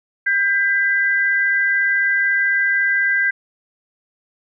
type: tone pair together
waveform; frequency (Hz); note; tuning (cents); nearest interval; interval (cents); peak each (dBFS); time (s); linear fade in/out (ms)
sine; 1591 / 1994.9; G6 / B6; +25 / +17; major third; 392; -16 / -19; 0.26-3.31; 10
effects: none